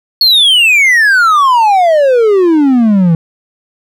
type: exponential sweep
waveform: triangle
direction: down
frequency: 4407 to 160.3 Hz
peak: -3 dBFS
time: 0.21-3.15 s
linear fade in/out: 2 ms
effects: none